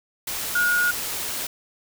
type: tone in noise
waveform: sine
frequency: 1441 Hz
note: F#6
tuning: 46 cents flat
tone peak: -18 dBFS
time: 0.55-0.91 s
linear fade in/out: 5 ms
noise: white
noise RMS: -29 dBFS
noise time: 0.27-1.47 s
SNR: +8 dB
effects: none